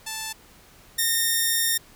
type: tone pair in turn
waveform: 5% pulse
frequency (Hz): 880 / 1831.6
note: A5 / A#6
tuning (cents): 0 / -31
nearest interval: octave + minor second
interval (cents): 1269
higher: second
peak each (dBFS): -18 / -10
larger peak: second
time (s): 0.06-0.33 / 0.98-1.78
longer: second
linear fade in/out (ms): 10
effects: pink hiss -52 dBFS RMS until 1.95 s